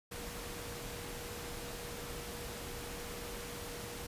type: tone in noise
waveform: sine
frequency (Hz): 477.3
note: A#4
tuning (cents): +41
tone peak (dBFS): -49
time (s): 0.11-4.07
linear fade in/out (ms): 10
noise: pink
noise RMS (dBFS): -44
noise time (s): 0.11-4.07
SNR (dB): -8
effects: resampled to 32000 Hz